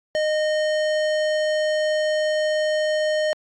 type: tone with hard clipping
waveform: sine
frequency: 615 Hz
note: D#5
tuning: 20 cents flat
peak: -21 dBFS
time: 0.15-3.33 s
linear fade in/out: 0 ms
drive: 18 dB
effects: low-pass 7000 Hz 12 dB/octave + AAC 64 kbps